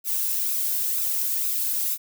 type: noise with flanger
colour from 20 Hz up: violet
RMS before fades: -25 dBFS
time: 0.04-1.98 s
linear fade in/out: 50 ms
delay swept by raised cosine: 0.78 to 1.98 ms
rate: 2.1 Hz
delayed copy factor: +0.55
effects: none